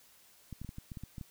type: clicks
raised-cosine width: 5 ms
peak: -30 dBFS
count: 10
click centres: 0.527 / 0.616 / 0.647 / 0.691 / 0.784 / 0.918 / 0.972 / 1.036 / 1.182 / 1.212 s
effects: white hiss -62 dBFS RMS until 1.3 s